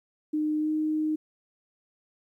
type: tone with pitch glide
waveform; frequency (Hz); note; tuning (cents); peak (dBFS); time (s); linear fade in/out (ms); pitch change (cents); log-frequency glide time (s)
sine; 305.3 to 309.2; D#4 to D#4; -33 to -11; -24; 0.33-1.16; 10; +22; 0.59-0.7
effects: 11-bit